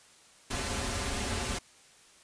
pink noise with comb filter, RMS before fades -33 dBFS, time 0.5-1.59 s, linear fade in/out 10 ms, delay 6.3 ms, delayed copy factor -0.9, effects white hiss -58 dBFS RMS until 2.23 s + resampled to 22050 Hz

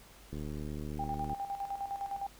click train, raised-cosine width 3 ms, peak -28 dBFS, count 76, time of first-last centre 0.33-1.331 s, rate 74.9 Hz
sine tone with tremolo, 795 Hz, G5, 24 cents sharp, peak -33 dBFS, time 0.99-2.27 s, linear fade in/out 5 ms, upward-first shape square, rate 9.8 Hz, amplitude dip 65%
effects added 50 Hz sine -59 dBFS peak until 2.39 s + pink hiss -57 dBFS RMS until 2.39 s

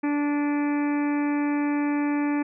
harmonic tone with a mistuned harmonic, 291.4 Hz, D4, 13 cents flat, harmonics 1 / 2 / 3 / 4 / 5 / 6 / 7 / 8 / 9, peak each -22 / -38 / -34 / -40 / -43 / -39 / -43 / -40 / -48 dBFS, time 0.03-2.43 s, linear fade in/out 10 ms, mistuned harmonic 9, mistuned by -37 cents, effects none

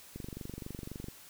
click train, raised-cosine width 3 ms, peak -28 dBFS, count 23, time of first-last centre 0.16-1.084 s, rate 23.8 Hz, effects white hiss -54 dBFS RMS until 1.29 s

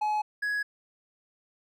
triangle tone pair in turn, 848 / 1672.2 Hz, G#5 / G#6, +36 / +11 cents, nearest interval octave, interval 1175 cents, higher second, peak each -23 / -25 dBFS, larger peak first, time 0.01-0.22 / 0.42-0.63 s, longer neither, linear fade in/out 10 ms, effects none

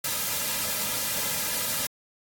white noise with comb filter, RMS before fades -28 dBFS, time 0.04-1.87 s, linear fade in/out 5 ms, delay 2.7 ms, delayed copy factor -0.7, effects AAC 64 kbps

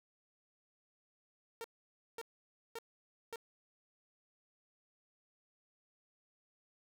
sawtooth tone bursts, 458.6 Hz, A#4, 28 cents flat, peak -38 dBFS, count 4, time 1.61-3.358 s, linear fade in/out 0 ms, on 32 ms, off 540 ms, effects none

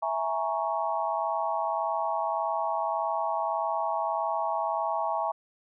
sine chord, A# half-diminished seventh, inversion second, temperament equal, 659.3 / 830.6 / 932.3 / 1108.7 Hz, E5 / G#5 / A#5 / C#6, 0 / 0 / 0 / 0 cents, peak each -31 / -31 / -32 / -33 dBFS, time 0.02-5.32 s, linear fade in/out 10 ms, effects none

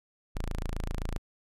sawtooth tone, 27.69 Hz, A0, 12 cents sharp, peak -27 dBFS, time 0.35-1.18 s, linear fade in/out 0 ms, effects resampled to 32000 Hz

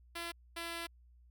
5% pulse tone pair in turn, 339.3 / 336.8 Hz, F4 / E4, -50 / +37 cents, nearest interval unison, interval 13 cents, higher first, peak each -28 dBFS, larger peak neither, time 0.15-0.32 / 0.56-0.87 s, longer second, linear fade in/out 10 ms, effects added 60 Hz sine -59 dBFS peak until 1.3 s

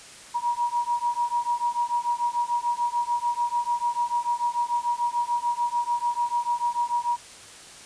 sine beating tone pair, 953 / 959.8 Hz, A#5 / B5, +38 / -50 cents, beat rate 6.8 Hz, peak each -26 / -26 dBFS, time 0.34-7.17 s, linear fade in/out 20 ms, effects white hiss -45 dBFS RMS until 7.85 s + resampled to 22050 Hz

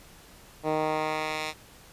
10% pulse tone with band-pass filter sweep, 155.2 Hz, D#3, 4 cents flat, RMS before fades -29 dBFS, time 0.63-1.54 s, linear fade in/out 50 ms, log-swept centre 520 to 3500 Hz, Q 0.74, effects pink hiss -52 dBFS RMS until 1.92 s + resampled to 32000 Hz

